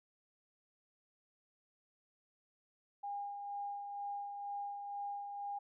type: tone with tremolo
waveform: sine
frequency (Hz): 810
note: G#5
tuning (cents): -43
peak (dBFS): -38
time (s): 3.03-5.59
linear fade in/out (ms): 10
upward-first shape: sine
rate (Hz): 2.1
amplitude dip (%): 40
effects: none